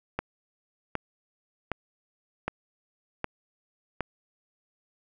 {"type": "click train", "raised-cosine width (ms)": 0.5, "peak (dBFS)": -13, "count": 6, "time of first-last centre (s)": [0.19, 4.007], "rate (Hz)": 1.31, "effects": []}